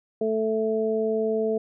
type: harmonic tone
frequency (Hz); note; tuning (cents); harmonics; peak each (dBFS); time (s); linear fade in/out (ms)
220; A3; 0; 1 / 2 / 3; -29 / -23 / -30; 0.21-1.58; 5
effects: none